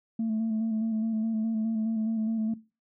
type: tone with vibrato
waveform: sine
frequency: 221.7 Hz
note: A3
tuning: 13 cents sharp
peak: -24 dBFS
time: 0.19-2.54 s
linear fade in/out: 5 ms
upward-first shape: square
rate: 4.8 Hz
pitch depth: 29 cents each way
effects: noise-tail reverb RT60 0.3 s tail -19 dB re dry + tanh soft clip ceiling -23 dBFS